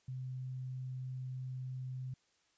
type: tone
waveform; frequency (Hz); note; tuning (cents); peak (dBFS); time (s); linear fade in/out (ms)
sine; 128.8; C3; -27; -39; 0.08-2.14; 5
effects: white hiss -74 dBFS RMS until 2.57 s + resampled to 16000 Hz